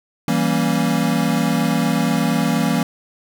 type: chord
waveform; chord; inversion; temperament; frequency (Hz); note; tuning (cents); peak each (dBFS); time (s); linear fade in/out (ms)
square; E diminished seventh; none; equal with one note detuned; 164.81 / 193.19 / 233.1 / 277.2; E3 / G3 / Bb3 / Db4; 0 / -25 / 0 / 0; -22 / -23 / -21 / -24; 0.28-2.83; 2
effects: none